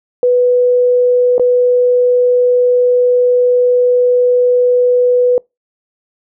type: tone with dropouts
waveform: sine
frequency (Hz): 493.9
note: B4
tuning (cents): 0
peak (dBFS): -7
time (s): 0.23-5.38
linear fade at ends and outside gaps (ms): 1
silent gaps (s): 1.381-1.396
effects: noise-tail reverb RT60 0.2 s tail -26 dB re dry